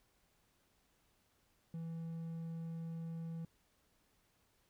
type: tone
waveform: triangle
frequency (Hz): 164.81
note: E3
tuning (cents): 0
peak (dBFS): -39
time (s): 1.74-3.45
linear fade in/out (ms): 2
effects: pink hiss -75 dBFS RMS until 4.69 s